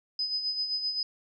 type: tone with tremolo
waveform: sine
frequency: 5020 Hz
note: D#8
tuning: 15 cents sharp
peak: -26 dBFS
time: 0.19-1.03 s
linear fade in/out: 2 ms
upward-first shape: sine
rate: 7.7 Hz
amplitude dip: 55%
effects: none